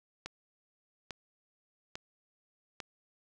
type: click train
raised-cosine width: 0.2 ms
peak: -22 dBFS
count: 4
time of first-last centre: 0.26-2.802 s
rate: 1.18 Hz
effects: none